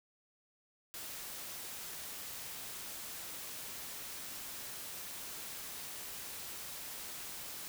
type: noise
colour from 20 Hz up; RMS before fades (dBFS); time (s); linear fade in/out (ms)
white; -45; 0.94-7.68; 0
effects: none